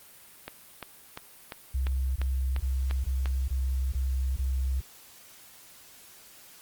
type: click train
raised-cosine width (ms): 0.3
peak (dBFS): -20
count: 9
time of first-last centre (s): 0.48-3.258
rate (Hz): 2.88
type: tone bursts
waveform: sine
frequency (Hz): 65.6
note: C2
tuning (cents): +5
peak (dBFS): -25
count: 7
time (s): 1.74-4.806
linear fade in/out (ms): 10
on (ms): 420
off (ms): 21
effects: white hiss -52 dBFS RMS until 6.61 s + Opus 32 kbps